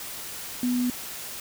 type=tone in noise; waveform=sine; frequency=246.9 Hz; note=B3; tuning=in tune; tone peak=-22 dBFS; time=0.63-0.9 s; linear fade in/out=2 ms; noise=white; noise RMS=-37 dBFS; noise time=0-1.4 s; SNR=+12 dB; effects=none